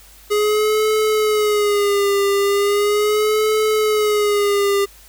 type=tone with vibrato; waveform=square; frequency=415.3 Hz; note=G#4; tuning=in tune; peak=-15 dBFS; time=0.3-4.86 s; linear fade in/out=20 ms; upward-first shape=sine; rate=0.38 Hz; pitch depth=68 cents each way; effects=added 50 Hz sine -47 dBFS peak until 5.08 s + white hiss -46 dBFS RMS until 5.08 s